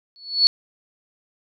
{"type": "tone with exponential growth", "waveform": "sine", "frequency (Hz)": 4413, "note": "C#8", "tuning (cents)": -9, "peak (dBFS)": -8, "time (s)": [0.16, 0.47], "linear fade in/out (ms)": 0, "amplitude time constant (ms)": 66, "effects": []}